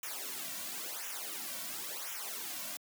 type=noise with flanger; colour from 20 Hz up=white; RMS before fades=-41 dBFS; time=0.03-2.77 s; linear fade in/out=2 ms; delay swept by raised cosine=0.22 to 2.42 ms; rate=0.96 Hz; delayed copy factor=-0.95; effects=high-pass 200 Hz 12 dB/octave